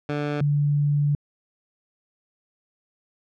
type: tone pair in turn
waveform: 15% pulse / sine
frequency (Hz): 146.83 / 145.4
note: D3 / D3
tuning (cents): 0 / -17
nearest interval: unison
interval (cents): 17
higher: first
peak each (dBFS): -18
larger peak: neither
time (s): 0.09-0.41 / 0.41-1.15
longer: second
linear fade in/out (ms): 2
effects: low-pass 3000 Hz 12 dB/octave